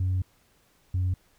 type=tone pair in turn; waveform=sine; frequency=92.5 / 91.49 Hz; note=F#2 / F#2; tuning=0 / -19 cents; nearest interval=unison; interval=19 cents; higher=first; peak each=-21 dBFS; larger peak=neither; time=0-0.22 / 0.94-1.14 s; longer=first; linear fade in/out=5 ms; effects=tanh soft clip ceiling -21 dBFS + pink hiss -64 dBFS RMS until 1.38 s